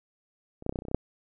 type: clicks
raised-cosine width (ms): 2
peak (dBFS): -30 / -20 / -11 / -26 / -18 / -18 / -27 / -27 / -23 / -23 / -8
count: 11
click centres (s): 0.624 / 0.664 / 0.694 / 0.725 / 0.758 / 0.789 / 0.821 / 0.852 / 0.884 / 0.914 / 0.946
effects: none